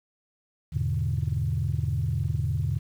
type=chord; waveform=sine; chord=E dominant seventh; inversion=none; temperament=equal; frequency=82.41 / 103.83 / 123.47 / 146.83 Hz; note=E2 / G#2 / B2 / D3; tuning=0 / 0 / 0 / 0 cents; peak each=-29 dBFS; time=0.72-2.79 s; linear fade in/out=20 ms; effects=tanh soft clip ceiling -16 dBFS + 9-bit